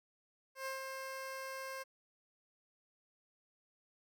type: tone with ADSR envelope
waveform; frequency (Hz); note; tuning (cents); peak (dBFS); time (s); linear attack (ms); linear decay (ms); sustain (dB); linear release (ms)
15% pulse; 531; C5; +25; -32; 0.55-1.84; 110; 140; -4; 21
effects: none